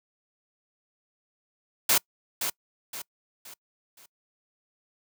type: noise with echo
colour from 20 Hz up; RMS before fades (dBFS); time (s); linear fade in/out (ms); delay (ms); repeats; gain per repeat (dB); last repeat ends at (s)
white; -21; 1.89-1.98; 5; 520; 4; -8; 4.06
effects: noise-tail reverb RT60 0.1 s tail -25 dB re dry + high-pass 150 Hz 12 dB/octave